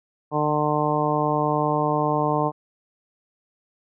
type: harmonic tone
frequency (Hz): 150.2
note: D3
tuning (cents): +39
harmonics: 1 / 2 / 3 / 4 / 5 / 6 / 7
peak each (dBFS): -27 / -27 / -27 / -27 / -27 / -27 / -27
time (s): 0.31-2.52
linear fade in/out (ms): 50
effects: none